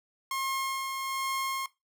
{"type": "tone with tremolo", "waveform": "sawtooth", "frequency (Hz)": 1073, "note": "C6", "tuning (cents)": 43, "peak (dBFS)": -25, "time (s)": [0.31, 1.66], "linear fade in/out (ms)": 2, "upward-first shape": "sine", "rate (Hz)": 1.2, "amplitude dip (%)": 35, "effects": ["noise-tail reverb RT60 0.2 s tail -18 dB re dry"]}